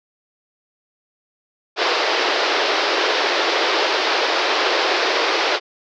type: band-pass noise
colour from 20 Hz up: pink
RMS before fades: -19 dBFS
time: 1.76-5.6 s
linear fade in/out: 50 ms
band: 350 to 5200 Hz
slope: 48 dB/octave
effects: none